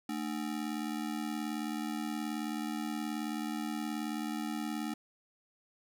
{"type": "ring-modulated tone", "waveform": "square", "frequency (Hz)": 261.6, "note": "C4", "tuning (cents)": 0, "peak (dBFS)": -32, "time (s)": [0.09, 4.94], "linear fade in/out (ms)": 2, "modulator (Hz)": 39.4, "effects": []}